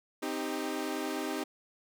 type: chord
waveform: sawtooth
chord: C minor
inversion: none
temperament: equal with one note detuned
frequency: 261.6 / 311.1 / 396.3 Hz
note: C4 / Eb4 / G4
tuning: 0 / 0 / +19 cents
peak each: -34 / -32 / -34 dBFS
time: 0.22-1.44 s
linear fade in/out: 10 ms
effects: none